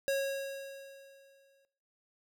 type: tone with exponential decay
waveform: square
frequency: 548 Hz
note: C#5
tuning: 20 cents flat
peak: -28 dBFS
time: 0.08-1.65 s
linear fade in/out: 0 ms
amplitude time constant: 340 ms
effects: noise-tail reverb RT60 0.8 s tail -19 dB re dry